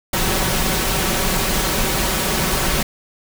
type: noise with comb filter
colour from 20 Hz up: pink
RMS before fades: -19 dBFS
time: 0.13-2.83 s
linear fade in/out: 5 ms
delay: 5.3 ms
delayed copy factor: +0.5
effects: none